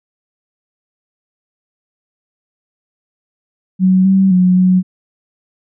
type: tone with pitch steps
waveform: sine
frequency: 186.6 / 192 / 182.4 / 184.2 Hz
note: F#3 / G3 / F#3 / F#3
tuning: +15 / -36 / -24 / -7 cents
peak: -7 dBFS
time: 3.79-4.83 s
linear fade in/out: 50 ms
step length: 260 ms
effects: none